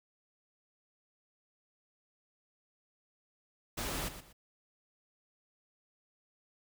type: noise with echo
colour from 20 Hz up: pink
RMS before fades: -37 dBFS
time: 3.77-4.09 s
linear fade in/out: 10 ms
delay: 120 ms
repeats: 2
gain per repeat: -11 dB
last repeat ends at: 4.33 s
effects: none